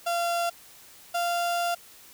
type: tone pair in turn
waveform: 35% pulse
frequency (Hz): 688 / 693.6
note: F5 / F5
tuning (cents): -26 / -12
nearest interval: unison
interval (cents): 14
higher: second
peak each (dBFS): -23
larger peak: neither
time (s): 0.06-0.5 / 1.14-1.75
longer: second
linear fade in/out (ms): 10
effects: white hiss -51 dBFS RMS until 2.13 s